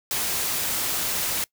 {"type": "noise", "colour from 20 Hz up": "white", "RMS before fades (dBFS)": -26, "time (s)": [0.11, 1.44], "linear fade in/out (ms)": 0, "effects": ["noise-tail reverb RT60 0.1 s tail -23 dB re dry"]}